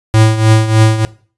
square tone with tremolo, 110 Hz, A2, in tune, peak -4 dBFS, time 0.14-1.05 s, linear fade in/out 0 ms, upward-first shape triangle, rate 3.3 Hz, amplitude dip 75%, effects noise-tail reverb RT60 0.4 s tail -19 dB re dry + resampled to 24000 Hz

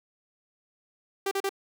sawtooth tone bursts, 392 Hz, G4, in tune, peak -22 dBFS, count 3, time 1.26-1.493 s, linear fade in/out 5 ms, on 53 ms, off 37 ms, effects none

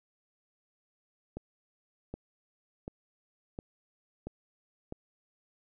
accelerating click train, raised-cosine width 2 ms, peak -25 dBFS, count 6, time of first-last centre 1.37-4.924 s, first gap 770 ms, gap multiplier 0.96, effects none

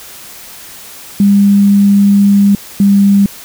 sine tone pair in turn, 200.8 / 199.53 Hz, G3 / G3, +42 / +31 cents, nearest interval unison, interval 11 cents, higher first, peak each -4 dBFS, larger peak neither, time 1.2-2.55 / 2.8-3.26 s, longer first, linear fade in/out 2 ms, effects white hiss -32 dBFS RMS until 3.44 s

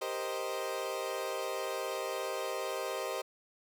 30% pulse chord, C minor seventh, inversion second, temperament equal, 392 / 466.2 / 523.3 / 622.3 Hz, G4 / Bb4 / C5 / Eb5, 0 / 0 / 0 / 0 cents, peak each -38 / -39 / -36 / -37 dBFS, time 0.01-3.22 s, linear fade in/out 10 ms, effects none

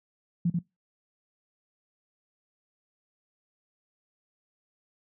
sine tone with echo, 172.6 Hz, F3, 20 cents flat, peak -21 dBFS, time 0.45-0.5 s, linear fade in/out 5 ms, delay 90 ms, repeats 1, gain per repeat -2 dB, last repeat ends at 0.59 s, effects noise-tail reverb RT60 0.2 s tail -22 dB re dry + high-pass 100 Hz 12 dB/octave

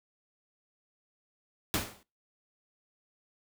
pink noise with exponential decay, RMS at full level -26 dBFS, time 1.74-2.03 s, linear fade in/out 0 ms, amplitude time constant 63 ms, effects noise-tail reverb RT60 0.3 s tail -23 dB re dry + high-pass 60 Hz 12 dB/octave

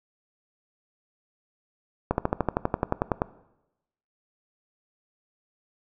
slowing click train, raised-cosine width 1 ms, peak -8 dBFS, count 14, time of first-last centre 2.11-3.219 s, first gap 71 ms, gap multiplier 1.03, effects noise-tail reverb RT60 0.9 s tail -18 dB re dry

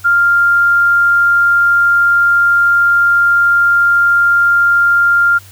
sine tone, 1396.9 Hz, F6, in tune, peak -7 dBFS, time 0.04-5.39 s, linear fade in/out 20 ms, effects added 96 Hz sine -38 dBFS peak until 5.51 s + white hiss -41 dBFS RMS until 5.51 s

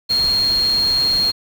sine tone in noise, 4245 Hz, C8, 24 cents sharp, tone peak -14 dBFS, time 0.09-1.32 s, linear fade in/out 20 ms, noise pink, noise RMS -30 dBFS, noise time 0.09-1.32 s, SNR +13 dB, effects none

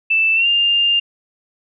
sine tone with pitch glide, 2646 to 2803 Hz, E7 to F7, +6 to +6 cents, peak -12 dBFS, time 0.1-1 s, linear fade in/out 10 ms, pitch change +100 cents, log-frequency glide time 0.35-0.47 s, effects none

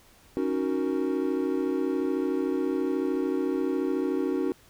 triangle chord, D# minor seventh, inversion third, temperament equal, 277.2 / 311.1 / 370 / 466.2 Hz, C#4 / D#4 / F#4 / A#4, 0 / 0 / 0 / 0 cents, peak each -27 / -29 / -27 / -32 dBFS, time 0.37-4.52 s, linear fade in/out 0 ms, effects pink hiss -57 dBFS RMS until 4.69 s

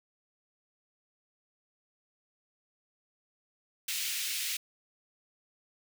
pink high-pass noise, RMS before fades -34 dBFS, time 3.88-4.57 s, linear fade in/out 5 ms, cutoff 2300 Hz, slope 24 dB/octave, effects none

